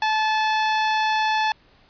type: tone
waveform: sawtooth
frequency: 868 Hz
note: A5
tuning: 24 cents flat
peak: -15 dBFS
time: 0.02-1.52 s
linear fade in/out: 2 ms
effects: pink hiss -56 dBFS RMS until 1.89 s + resampled to 11025 Hz